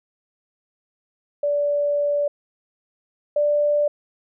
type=tone pair in turn; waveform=sine; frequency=580 / 588.1 Hz; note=D5 / D5; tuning=-22 / +2 cents; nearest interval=unison; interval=24 cents; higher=second; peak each=-18 / -16 dBFS; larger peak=second; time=1.43-2.28 / 3.36-3.88 s; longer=first; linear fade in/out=5 ms; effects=none